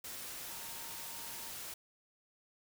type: tone in noise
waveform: sine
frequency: 921 Hz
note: A#5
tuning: 21 cents flat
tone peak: -56 dBFS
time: 0.5-1.5 s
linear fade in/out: 5 ms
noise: white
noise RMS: -45 dBFS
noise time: 0.04-1.74 s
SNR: -14 dB
effects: none